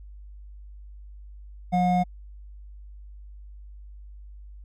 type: tone pair together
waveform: triangle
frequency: 180 / 720 Hz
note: F#3 / F#5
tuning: -47 / -47 cents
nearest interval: 2 octaves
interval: 2400 cents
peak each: -20 dBFS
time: 1.72-2.04 s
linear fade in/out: 20 ms
effects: added 50 Hz sine -41 dBFS peak until 4.64 s